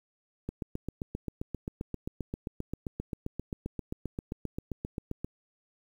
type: click train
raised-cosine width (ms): 3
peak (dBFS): -21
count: 37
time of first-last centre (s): 0.49-5.246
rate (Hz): 7.57
effects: 9-bit